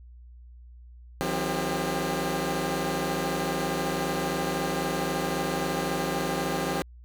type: tone cluster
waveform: 15% pulse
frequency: 159.2 / 183 / 262.7 / 400.6 Hz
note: D#3 / F#3 / C4 / G4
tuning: +40 / -19 / +7 / +38 cents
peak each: -26 dBFS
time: 1.21-6.82 s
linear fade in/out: 0 ms
effects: added 60 Hz sine -45 dBFS peak until 7.04 s